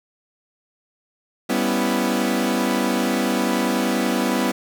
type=chord; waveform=sawtooth; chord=C# half-diminished seventh; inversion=second; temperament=equal; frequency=196 / 246.9 / 277.2 / 329.6 Hz; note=G3 / B3 / C#4 / E4; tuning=0 / 0 / 0 / 0 cents; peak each=-21 / -18 / -23 / -22 dBFS; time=1.49-4.52 s; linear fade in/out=10 ms; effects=8-bit